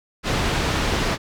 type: low-pass noise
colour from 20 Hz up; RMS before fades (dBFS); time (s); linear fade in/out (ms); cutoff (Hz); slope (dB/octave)
pink; -22; 0.23-1.18; 50; 4800; 12
effects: none